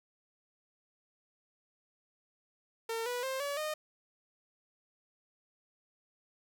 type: tone with pitch steps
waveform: sawtooth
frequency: 454.6 / 490.1 / 528.3 / 569.5 / 613.9 Hz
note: A#4 / B4 / C5 / C#5 / D#5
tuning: -43 / -13 / +17 / +47 / -23 cents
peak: -30 dBFS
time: 2.89-3.74 s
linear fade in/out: 5 ms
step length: 170 ms
effects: 12-bit